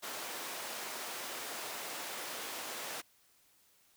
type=high-pass noise; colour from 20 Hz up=pink; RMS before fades=-42 dBFS; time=0.02-3.02 s; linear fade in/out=20 ms; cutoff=480 Hz; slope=12 dB/octave; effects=white hiss -68 dBFS RMS until 3.96 s